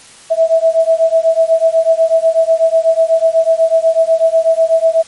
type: beating tone pair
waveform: sine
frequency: 649 / 657.1 Hz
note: E5 / E5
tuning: -27 / -6 cents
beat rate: 8.1 Hz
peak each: -11 dBFS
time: 0.3-5.03 s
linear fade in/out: 20 ms
effects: white hiss -39 dBFS RMS until 5.07 s + MP3 48 kbps